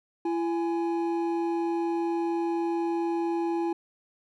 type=tone pair together; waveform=triangle; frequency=337.9 / 830.6 Hz; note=E4 / G#5; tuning=+43 / 0 cents; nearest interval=octave + major third; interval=1557 cents; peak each=-24 / -31 dBFS; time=0.25-3.73 s; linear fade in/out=5 ms; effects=none